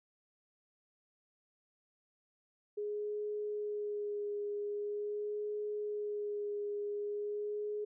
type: tone with vibrato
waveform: sine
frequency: 415.3 Hz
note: G#4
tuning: in tune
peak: -35 dBFS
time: 2.77-7.85 s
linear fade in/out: 10 ms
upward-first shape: sine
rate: 0.44 Hz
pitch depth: 16 cents each way
effects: none